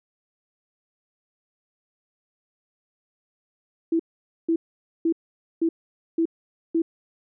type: tone bursts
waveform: sine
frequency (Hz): 329.6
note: E4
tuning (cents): 0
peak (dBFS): -18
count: 6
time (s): 3.92-6.82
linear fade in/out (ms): 5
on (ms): 75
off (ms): 490
effects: none